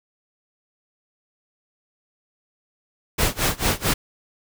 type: noise with tremolo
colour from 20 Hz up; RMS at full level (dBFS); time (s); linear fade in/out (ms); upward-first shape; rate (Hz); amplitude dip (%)
pink; -19; 3.18-3.94; 10; sine; 4.5; 95
effects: none